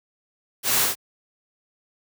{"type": "noise with echo", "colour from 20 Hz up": "white", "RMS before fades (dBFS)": -22, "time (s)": [0.63, 0.89], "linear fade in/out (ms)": 50, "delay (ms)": 64, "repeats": 1, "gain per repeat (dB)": -2, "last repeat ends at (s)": 0.954, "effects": ["high-pass 80 Hz 12 dB/octave"]}